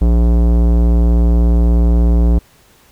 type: tone with tanh clipping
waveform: sine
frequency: 58.27 Hz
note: A#1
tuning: in tune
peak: -10 dBFS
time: 0.01-2.39 s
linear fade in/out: 10 ms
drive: 18 dB
effects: pink hiss -49 dBFS RMS until 2.91 s